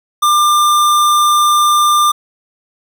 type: tone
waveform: square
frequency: 1195 Hz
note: D6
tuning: 30 cents sharp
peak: -9 dBFS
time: 0.22-2.12 s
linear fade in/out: 10 ms
effects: none